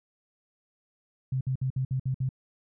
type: tone bursts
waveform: sine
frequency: 130.81 Hz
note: C3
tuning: in tune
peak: -25 dBFS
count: 7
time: 1.32-2.291 s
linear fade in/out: 5 ms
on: 89 ms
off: 58 ms
effects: none